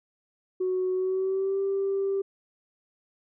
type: tone with pitch glide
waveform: sine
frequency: 370 to 392 Hz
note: F#4 to G4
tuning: 0 to 0 cents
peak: -23 dBFS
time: 0.6-2.22 s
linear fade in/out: 10 ms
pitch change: +100 cents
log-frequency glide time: 0.93-1.6 s
effects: tanh soft clip ceiling -20 dBFS